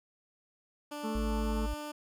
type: tone with pitch glide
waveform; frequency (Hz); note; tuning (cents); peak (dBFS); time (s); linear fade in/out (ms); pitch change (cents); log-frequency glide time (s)
15% pulse; 294.3 to 297.9; D4 to D4; +4 to +25; -32; 0.91-1.92; 10; +21; 1.32-1.59
type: harmonic tone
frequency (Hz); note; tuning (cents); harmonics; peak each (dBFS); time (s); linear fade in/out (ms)
220; A3; 0; 1 / 2 / 4 / 5 / 6; -34 / -40 / -46 / -48 / -50; 1.03-1.67; 20
type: tone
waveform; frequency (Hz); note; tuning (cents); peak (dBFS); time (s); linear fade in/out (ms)
sine; 53; G#1; +36; -31; 1.15-1.74; 5
effects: none